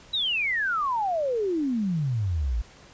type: exponential sweep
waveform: sine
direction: down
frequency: 3951 to 52.2 Hz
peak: -23 dBFS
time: 0.13-2.62 s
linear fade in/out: 10 ms
effects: pink hiss -51 dBFS RMS until 2.93 s + resampled to 16000 Hz